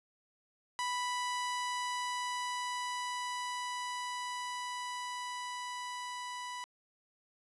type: tone with level ramp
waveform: sawtooth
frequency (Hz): 987.8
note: B5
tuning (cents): 0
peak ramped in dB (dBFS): -29 to -36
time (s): 0.79-6.64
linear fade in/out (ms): 0
effects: resampled to 24000 Hz + 11-bit